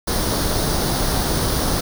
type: noise with comb filter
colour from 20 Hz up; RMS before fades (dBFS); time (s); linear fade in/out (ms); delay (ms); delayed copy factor
pink; -20; 0.07-1.81; 10; 0.2; +0.6
effects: none